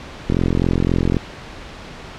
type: click train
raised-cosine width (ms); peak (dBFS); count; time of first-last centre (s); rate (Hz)
3; -4; 39; 0.3-1.168; 43.8
effects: pink hiss -35 dBFS RMS until 2.18 s + low-pass 4000 Hz 12 dB/octave